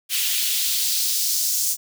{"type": "noise with high-pass filter sweep", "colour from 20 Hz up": "white", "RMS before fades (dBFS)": -22, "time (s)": [0.09, 1.77], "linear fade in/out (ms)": 50, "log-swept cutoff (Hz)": [2700, 6200], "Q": 1.7, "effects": []}